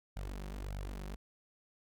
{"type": "tone with flanger", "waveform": "sawtooth", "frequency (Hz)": 48.53, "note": "G1", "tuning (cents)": -17, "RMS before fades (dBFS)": -42, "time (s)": [0.16, 1.16], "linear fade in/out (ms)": 10, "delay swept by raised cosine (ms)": [1.3, 5.5], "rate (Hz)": 1.7, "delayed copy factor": 0.85, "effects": []}